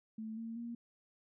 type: tone with pitch steps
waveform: sine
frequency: 220 / 227.4 / 235 Hz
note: A3 / A#3 / A#3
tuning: 0 / -43 / +14 cents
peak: -40 dBFS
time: 0.18-0.75 s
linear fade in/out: 5 ms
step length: 190 ms
effects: none